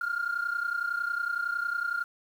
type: tone pair together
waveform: sine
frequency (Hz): 1392 / 1422.9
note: F6 / F6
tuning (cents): -6 / +32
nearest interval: unison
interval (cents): 38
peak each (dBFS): -29 / -30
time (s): 0.01-2.04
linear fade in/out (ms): 5
effects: tanh soft clip ceiling -23 dBFS + 9-bit